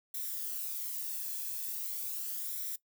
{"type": "noise with flanger", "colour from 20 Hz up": "violet", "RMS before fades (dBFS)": -38, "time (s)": [0.14, 2.76], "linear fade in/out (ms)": 5, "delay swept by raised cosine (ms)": [0.53, 1.19], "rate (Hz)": 0.4, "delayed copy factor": 0.5, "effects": ["noise-tail reverb RT60 0.1 s tail -19 dB re dry"]}